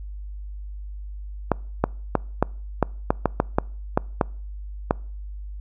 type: clicks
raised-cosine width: 1 ms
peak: -3 dBFS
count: 12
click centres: 1.517 / 1.84 / 2.153 / 2.426 / 2.827 / 3.105 / 3.257 / 3.401 / 3.585 / 3.975 / 4.212 / 4.909 s
effects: noise-tail reverb RT60 0.5 s tail -26 dB re dry + added 50 Hz sine -32 dBFS peak until 5.6 s